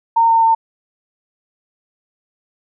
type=tone with pitch steps; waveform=sine; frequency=917 / 910.1 / 903.3 Hz; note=A#5 / A#5 / A5; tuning=-29 / -42 / +45 cents; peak=-9 dBFS; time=0.16-0.55 s; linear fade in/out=10 ms; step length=130 ms; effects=none